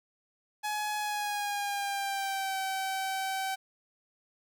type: tone with pitch glide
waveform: sawtooth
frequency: 843 to 768.6 Hz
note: G#5 to G5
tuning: +26 to -34 cents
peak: -27 dBFS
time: 0.63-3.56 s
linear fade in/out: 20 ms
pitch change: -160 cents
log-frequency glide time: 0.97-2.58 s
effects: none